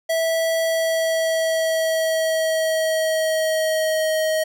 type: tone with pitch glide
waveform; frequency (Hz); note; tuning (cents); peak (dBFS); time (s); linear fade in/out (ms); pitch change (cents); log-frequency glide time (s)
square; 654 to 629.9; E5 to D#5; -14 to +21; -19; 0.09-4.44; 10; -65; 0.6-4.08
effects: none